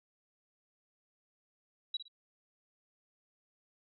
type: tone with echo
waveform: sine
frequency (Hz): 3899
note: B7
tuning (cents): -23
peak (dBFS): -32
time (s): 1.94-1.97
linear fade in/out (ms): 5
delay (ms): 56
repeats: 2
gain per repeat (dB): -11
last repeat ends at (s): 2.082
effects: none